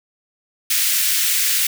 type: high-pass noise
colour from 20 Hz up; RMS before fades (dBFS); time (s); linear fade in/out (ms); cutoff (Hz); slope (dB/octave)
white; -18; 0.7-1.67; 5; 1700; 24
effects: none